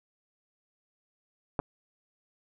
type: clicks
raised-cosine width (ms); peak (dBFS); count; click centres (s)
1; -14 / -20; 2; 1.592 / 1.599
effects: none